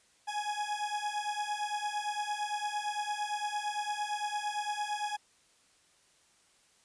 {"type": "beating tone pair", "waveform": "40% pulse", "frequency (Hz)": [830.6, 839.4], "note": ["G#5", "G#5"], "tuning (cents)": [0, 18], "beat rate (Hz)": 8.8, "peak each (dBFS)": [-35, -35], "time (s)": [0.27, 5.17], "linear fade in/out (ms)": 20, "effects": ["white hiss -66 dBFS RMS until 6.84 s", "resampled to 22050 Hz"]}